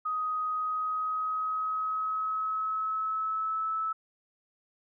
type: tone with pitch glide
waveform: sine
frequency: 1253 to 1306.2 Hz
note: D#6 to E6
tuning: +12 to -16 cents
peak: -28 dBFS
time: 0.05-3.93 s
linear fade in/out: 10 ms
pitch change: +72 cents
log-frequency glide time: 0.5-3.73 s
effects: none